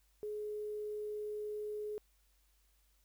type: tone with quantisation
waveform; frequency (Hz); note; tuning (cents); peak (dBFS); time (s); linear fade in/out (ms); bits
sine; 421.5; G#4; +26; -38; 0.23-1.98; 0; 11
effects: added 50 Hz sine -70 dBFS peak until 3.04 s + white hiss -75 dBFS RMS until 3.04 s